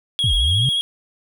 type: tone with vibrato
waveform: triangle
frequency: 3290 Hz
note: G#7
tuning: 17 cents flat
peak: -16 dBFS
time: 0.19-0.81 s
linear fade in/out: 0 ms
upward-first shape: square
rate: 14 Hz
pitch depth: 21 cents each way
type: linear two-way sweep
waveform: sine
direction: down then up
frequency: 138.8 to 38.89 to 138.8 Hz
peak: -17 dBFS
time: 0.24-0.69 s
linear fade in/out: 0 ms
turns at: 0.34 s
effects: none